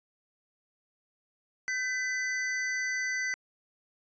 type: tone pair together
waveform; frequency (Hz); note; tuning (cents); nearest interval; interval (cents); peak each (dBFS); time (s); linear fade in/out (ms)
square; 1544.6 / 2000; G6 / B6; -26 / +21; major third; 447; -36 / -31; 1.68-3.34; 0
effects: resampled to 16000 Hz